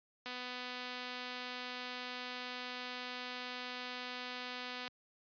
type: click train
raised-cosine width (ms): 0.2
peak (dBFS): -26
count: 1151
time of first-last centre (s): 0.26-4.878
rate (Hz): 249
effects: high-pass 100 Hz 12 dB/octave + resampled to 11025 Hz